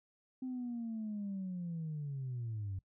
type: linear sweep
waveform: sine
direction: down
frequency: 260.3 to 92.5 Hz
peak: -36 dBFS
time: 0.42-2.79 s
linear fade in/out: 5 ms
effects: noise-tail reverb RT60 0.1 s tail -21 dB re dry + tanh soft clip ceiling -34 dBFS